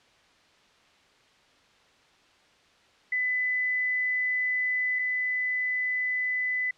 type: tone pair in turn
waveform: sine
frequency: 2003 / 2003 Hz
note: B6 / B6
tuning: +24 / +24 cents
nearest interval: unison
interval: 0 cents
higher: neither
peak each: -24 / -25 dBFS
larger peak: first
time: 3.12-4.99 / 4.99-6.71 s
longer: first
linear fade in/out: 5 ms
effects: white hiss -60 dBFS RMS until 6.77 s + low-pass 4000 Hz 12 dB/octave